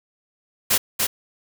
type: noise with echo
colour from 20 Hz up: white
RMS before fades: -18 dBFS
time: 0.7-0.78 s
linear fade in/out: 10 ms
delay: 290 ms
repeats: 1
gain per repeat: -3 dB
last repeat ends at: 1.07 s
effects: none